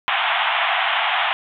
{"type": "band-pass noise", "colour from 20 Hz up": "pink", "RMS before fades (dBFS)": -20, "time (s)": [0.08, 1.33], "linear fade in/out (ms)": 0, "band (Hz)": [670, 3500], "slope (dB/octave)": 96, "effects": []}